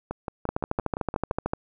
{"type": "two click trains", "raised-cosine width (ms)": 1, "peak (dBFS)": [-16, -11], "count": [8, 15], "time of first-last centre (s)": [[0.11, 1.313], [0.49, 1.535]], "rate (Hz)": [5.82, 13.4], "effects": []}